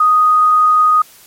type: tone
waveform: sine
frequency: 1244.5 Hz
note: D#6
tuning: in tune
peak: -7 dBFS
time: 0-1.02 s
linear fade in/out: 5 ms
effects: white hiss -43 dBFS RMS until 1.26 s + MP3 64 kbps